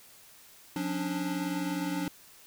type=tone cluster; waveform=square; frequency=178.9 / 276 / 295.7 Hz; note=F3 / C#4 / D4; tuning=+42 / -7 / +12 cents; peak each=-36 / -37 / -34 dBFS; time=0.76-2.08 s; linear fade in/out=2 ms; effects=white hiss -55 dBFS RMS until 2.46 s